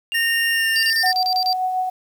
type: tone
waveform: triangle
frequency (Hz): 2794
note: F7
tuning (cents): 0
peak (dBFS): -21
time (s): 0.12-0.9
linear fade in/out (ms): 0
type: tone with pitch glide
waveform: square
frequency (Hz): 1841 to 1806.2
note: A#6 to A6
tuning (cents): -22 to +45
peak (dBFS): -19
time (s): 0.14-1.12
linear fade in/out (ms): 10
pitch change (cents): -33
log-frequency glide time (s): 0.52-0.68
type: tone bursts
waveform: triangle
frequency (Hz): 4706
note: D8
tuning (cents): +3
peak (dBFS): -18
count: 8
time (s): 0.76-1.529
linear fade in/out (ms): 0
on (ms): 69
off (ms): 31
type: tone with tremolo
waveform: sine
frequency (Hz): 742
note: F#5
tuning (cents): +5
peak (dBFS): -17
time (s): 1.03-1.9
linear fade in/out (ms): 10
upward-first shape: triangle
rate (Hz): 6.9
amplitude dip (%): 40
effects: 8-bit